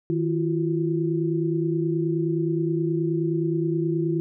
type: tone cluster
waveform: sine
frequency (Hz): 157.8 / 336.2 / 365.7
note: D#3 / E4 / F#4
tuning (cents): +25 / +34 / -20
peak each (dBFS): -25 / -24 / -30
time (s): 0.1-4.2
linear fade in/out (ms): 0
effects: none